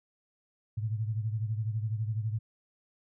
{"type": "beating tone pair", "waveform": "sine", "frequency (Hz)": [107.6, 119.6], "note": ["A2", "A#2"], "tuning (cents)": [-38, 45], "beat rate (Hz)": 12, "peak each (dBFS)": [-30, -36], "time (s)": [0.77, 2.39], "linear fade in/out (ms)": 10, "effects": []}